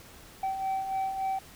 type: beating tone pair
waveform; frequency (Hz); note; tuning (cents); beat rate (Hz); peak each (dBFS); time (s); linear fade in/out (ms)
sine; 767 / 770.5; G5 / G5; -38 / -30; 3.5; -34 / -27; 0.43-1.39; 5
effects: tanh soft clip ceiling -26 dBFS + pink hiss -51 dBFS RMS until 1.55 s